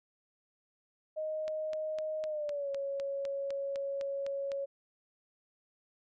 sine tone with pitch glide, 622.3 to 554.4 Hz, D#5 to C#5, 0 to 0 cents, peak -33 dBFS, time 1.16-4.66 s, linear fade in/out 20 ms, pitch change -200 cents, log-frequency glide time 2.26-2.7 s
click train, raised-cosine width 0.2 ms, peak -28 dBFS, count 13, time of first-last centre 1.48-4.518 s, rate 3.95 Hz
effects none

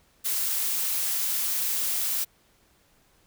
blue noise, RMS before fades -27 dBFS, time 0.24-2.25 s, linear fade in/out 20 ms, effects pink hiss -63 dBFS RMS until 3.26 s

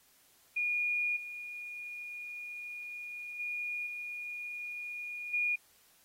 sine tone with level steps, 2438 Hz, D#7, 36 cents flat, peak -29 / -40 / -34 / -38 / -28 dBFS, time 0.56-5.56 s, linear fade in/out 10 ms, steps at 1.16 / 3.39 / 3.86 / 5.33 s, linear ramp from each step 10 ms, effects white hiss -65 dBFS RMS until 6.04 s + AAC 48 kbps

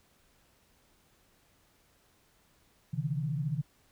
sine tone cluster, 131 / 147.4 / 162.5 Hz, C3 / D3 / E3, +2 / +7 / -24 cents, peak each -35 / -33 / -35 dBFS, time 2.93-3.62 s, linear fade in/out 10 ms, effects pink hiss -67 dBFS RMS until 3.91 s

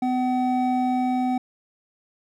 triangle tone pair together, 252.6 / 757 Hz, B3 / F#5, +39 / +39 cents, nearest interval octave + perfect fifth, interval 1900 cents, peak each -20 / -22 dBFS, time 0.02-1.38 s, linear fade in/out 5 ms, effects none

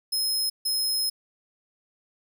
sawtooth tone bursts at uneven times, 5140 Hz, E8, 45 cents flat, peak -21 dBFS, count 2, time 0.12-0.5 / 0.65-1.1 s, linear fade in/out 10 ms, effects none

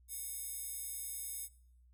square tone with high-pass filter, 730 Hz, F#5, 24 cents flat, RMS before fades -43 dBFS, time 0.08-1.49 s, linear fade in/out 50 ms, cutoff 10000 Hz, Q 1.7, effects noise-tail reverb RT60 0.7 s tail -22 dB re dry + added 61 Hz sine -61 dBFS peak until 1.93 s

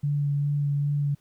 sine tone with vibrato, 144 Hz, D3, 34 cents flat, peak -22 dBFS, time 0.03-1.15 s, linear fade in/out 10 ms, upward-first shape sine, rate 2.5 Hz, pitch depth 14 cents each way, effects pink hiss -66 dBFS RMS until 1.2 s

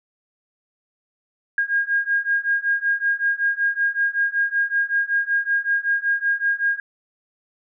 sine beating tone pair, 1622 / 1627.3 Hz, G#6 / G#6, -41 / -36 cents, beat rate 5.3 Hz, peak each -22 / -21 dBFS, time 1.58-6.8 s, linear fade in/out 2 ms, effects none

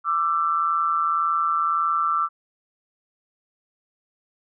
sine tone pair together, 1174.7 / 1336.5 Hz, D6 / E6, 0 / +23 cents, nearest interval major second, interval 223 cents, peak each -22 dBFS, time 0.04-2.29 s, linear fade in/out 50 ms, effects none

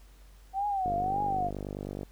sine tone with vibrato, 757 Hz, F#5, 39 cents sharp, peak -27 dBFS, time 0.53-1.51 s, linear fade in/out 50 ms, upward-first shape triangle, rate 1.8 Hz, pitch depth 170 cents each way
click train, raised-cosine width 2 ms, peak -23 dBFS, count 59, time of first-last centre 0.86-2.032 s, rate 49.5 Hz
effects added 48 Hz sine -51 dBFS peak until 2.11 s + pink hiss -62 dBFS RMS until 2.11 s

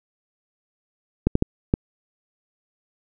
clicks, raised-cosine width 3 ms, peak -4 dBFS, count 4, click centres 1.27 / 1.354 / 1.424 / 1.739 s, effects none

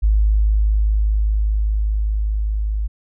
sine tone with level ramp, 52.5 Hz, G#1, 19 cents sharp, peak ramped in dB -11 to -18 dBFS, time 0.02-2.88 s, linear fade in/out 20 ms, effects none

